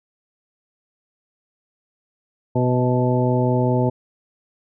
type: harmonic tone with a mistuned harmonic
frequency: 124.8 Hz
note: B2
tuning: 19 cents sharp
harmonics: 1 / 2 / 3 / 4 / 5 / 7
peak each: -19 / -22 / -24 / -25 / -26 / -27 dBFS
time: 2.55-3.9 s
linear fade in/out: 10 ms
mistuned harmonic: 5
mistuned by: +15 cents
effects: none